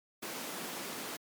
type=high-pass noise; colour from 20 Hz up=pink; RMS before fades=-41 dBFS; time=0.22-1.17 s; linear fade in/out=10 ms; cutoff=190 Hz; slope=24 dB/octave; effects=MP3 96 kbps